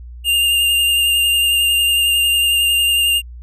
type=tone with vibrato; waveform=square; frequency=2807 Hz; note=F7; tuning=8 cents sharp; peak=-13 dBFS; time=0.24-3.22 s; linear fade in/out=50 ms; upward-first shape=sine; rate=11 Hz; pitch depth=18 cents each way; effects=added 60 Hz sine -31 dBFS peak until 3.42 s